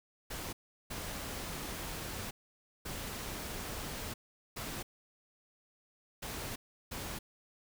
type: noise bursts at uneven times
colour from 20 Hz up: pink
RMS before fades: -41 dBFS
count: 6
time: 0.3-0.53 / 0.9-2.31 / 2.85-4.14 / 4.56-4.83 / 6.22-6.56 / 6.91-7.19 s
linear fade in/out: 10 ms
effects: none